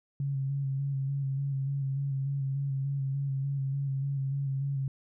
sine tone with vibrato, 137.4 Hz, C#3, 15 cents flat, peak -28 dBFS, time 0.2-4.88 s, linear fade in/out 2 ms, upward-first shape square, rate 3.4 Hz, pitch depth 26 cents each way, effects none

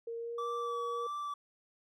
sine tone with pitch glide, 462.7 to 474.6 Hz, A#4 to A#4, -13 to +31 cents, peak -37 dBFS, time 0.07-1.07 s, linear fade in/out 5 ms, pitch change +44 cents, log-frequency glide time 0.17-0.44 s
triangle tone with vibrato, 1155 Hz, D6, 29 cents flat, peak -34 dBFS, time 0.38-1.34 s, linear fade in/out 5 ms, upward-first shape sine, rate 1.6 Hz, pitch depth 23 cents each way
effects none

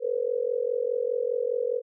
sine tone with amplitude modulation, 485.6 Hz, B4, 29 cents flat, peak -20 dBFS, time 0-1.82 s, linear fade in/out 50 ms, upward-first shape sine, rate 44.9 Hz, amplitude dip 95%, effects none

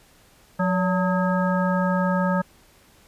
harmonic tone with a mistuned harmonic, 181.3 Hz, F#3, 35 cents flat, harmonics 1 / 3 / 5 / 7 / 9, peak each -21 / -26 / -28 / -29 / -31 dBFS, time 0.59-2.42 s, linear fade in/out 10 ms, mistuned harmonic 3, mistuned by +72 cents, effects pink hiss -55 dBFS RMS until 3.07 s + resampled to 32000 Hz

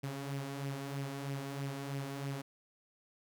sawtooth tone with flanger, 138.59 Hz, C#3, in tune, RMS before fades -40 dBFS, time 0.03-2.42 s, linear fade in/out 10 ms, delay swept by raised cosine 0.36 to 4.56 ms, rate 3.1 Hz, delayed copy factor +0.5, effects none

